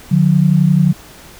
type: tone pair together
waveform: sine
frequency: 149.25 / 180.8 Hz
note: D3 / F#3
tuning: +28 / -40 cents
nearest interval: minor third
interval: 332 cents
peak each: -11 dBFS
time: 0.11-0.93 s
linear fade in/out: 10 ms
effects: pink hiss -39 dBFS RMS until 1.39 s